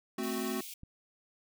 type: chord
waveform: square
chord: F# diminished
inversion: first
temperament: equal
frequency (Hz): 220 / 261.6 / 370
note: A3 / C4 / F#4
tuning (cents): 0 / 0 / 0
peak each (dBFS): -38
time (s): 0.18-0.61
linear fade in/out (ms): 5
type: high-pass noise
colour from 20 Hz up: white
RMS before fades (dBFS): -45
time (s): 0.23-0.74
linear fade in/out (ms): 5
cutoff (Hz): 2200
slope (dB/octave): 96
type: click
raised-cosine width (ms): 5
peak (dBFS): -36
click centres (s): 0.834
effects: none